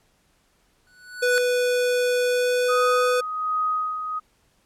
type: tone with exponential growth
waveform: square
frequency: 1480 Hz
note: F#6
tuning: in tune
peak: -19 dBFS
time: 0.87-1.38 s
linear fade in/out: 0 ms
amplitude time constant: 110 ms
type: tone with pitch glide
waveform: square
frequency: 493.9 to 497.6 Hz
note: B4 to B4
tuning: 0 to +13 cents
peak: -20 dBFS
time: 1.22-3.21 s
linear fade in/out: 10 ms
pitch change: +13 cents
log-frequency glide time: 2.26-3.04 s
type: tone with tremolo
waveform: sine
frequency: 1253 Hz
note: D#6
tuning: 12 cents sharp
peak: -20 dBFS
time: 2.68-4.2 s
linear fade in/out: 20 ms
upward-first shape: sine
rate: 1.3 Hz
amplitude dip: 55%
effects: pink hiss -64 dBFS RMS until 4.65 s + low-pass 12000 Hz 12 dB/octave